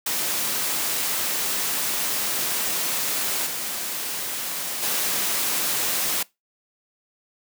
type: noise with level steps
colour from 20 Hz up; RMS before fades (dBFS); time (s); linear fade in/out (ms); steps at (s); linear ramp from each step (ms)
white; -25 / -29 / -24; 0.06-6.23; 5; 3.46 / 4.82; 10
effects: noise-tail reverb RT60 0.2 s tail -22 dB re dry + high-pass 150 Hz 12 dB/octave